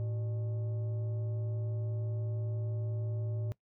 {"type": "tone with frequency modulation", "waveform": "sine", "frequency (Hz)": 110, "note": "A2", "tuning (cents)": 0, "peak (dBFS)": -31, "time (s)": [0, 3.52], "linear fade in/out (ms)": 0, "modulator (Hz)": 491, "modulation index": 0.28, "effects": ["noise-tail reverb RT60 0.1 s tail -21 dB re dry", "tanh soft clip ceiling -27 dBFS"]}